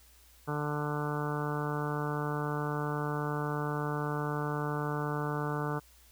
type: harmonic tone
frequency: 148.1 Hz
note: D3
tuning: 15 cents sharp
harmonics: 1 / 2 / 3 / 4 / 5 / 6 / 7 / 8 / 9 / 10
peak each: -34 / -39 / -38 / -44 / -44 / -41 / -44 / -41 / -45 / -43 dBFS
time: 0.47-5.8 s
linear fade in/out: 20 ms
effects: added 60 Hz sine -60 dBFS peak until 6.11 s + white hiss -61 dBFS RMS until 6.11 s